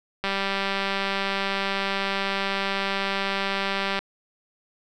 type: click train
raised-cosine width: 0.3 ms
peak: -10 dBFS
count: 736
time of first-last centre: 0.24-3.99 s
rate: 196 Hz
effects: none